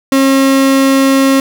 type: tone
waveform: 35% pulse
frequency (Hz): 270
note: C#4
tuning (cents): -45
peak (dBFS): -5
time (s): 0.12-1.4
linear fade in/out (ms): 2
effects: none